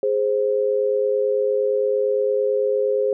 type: tone pair together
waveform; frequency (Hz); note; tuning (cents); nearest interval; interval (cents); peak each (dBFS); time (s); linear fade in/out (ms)
sine; 415.2 / 524; G#4 / C5; 0 / +2; major third; 402; -20; 0.03-3.13; 2
effects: none